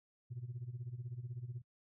sine tone with tremolo, 121.9 Hz, B2, 22 cents flat, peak -37 dBFS, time 0.3-1.62 s, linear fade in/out 20 ms, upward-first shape sine, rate 16 Hz, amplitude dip 85%, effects noise-tail reverb RT60 0.1 s tail -25 dB re dry + tanh soft clip ceiling -37 dBFS

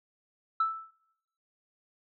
sine tone with exponential decay, 1318.5 Hz, E6, in tune, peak -20 dBFS, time 0.6-0.91 s, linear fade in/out 5 ms, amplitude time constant 66 ms, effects noise-tail reverb RT60 0.8 s tail -20 dB re dry + tanh soft clip ceiling -19 dBFS

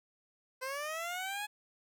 15% pulse linear sweep, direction up, 509 to 847 Hz, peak -30 dBFS, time 0.61-1.47 s, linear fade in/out 20 ms, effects 12-bit

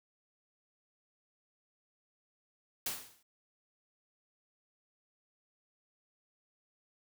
white noise with exponential decay, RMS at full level -33 dBFS, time 2.86-3.23 s, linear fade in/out 5 ms, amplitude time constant 79 ms, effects none

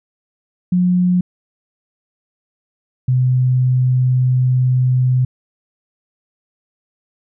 sine tone pair in turn, 180 / 127.28 Hz, F#3 / C3, -47 / -47 cents, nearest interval tritone, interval 600 cents, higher first, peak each -11 dBFS, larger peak neither, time 0.72-1.21 / 3.08-5.25 s, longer second, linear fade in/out 5 ms, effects none

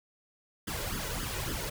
pink noise with flanger, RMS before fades -35 dBFS, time 0.67-1.7 s, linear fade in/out 10 ms, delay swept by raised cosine 0.6 to 2.1 ms, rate 3.6 Hz, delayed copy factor +0.75, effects none

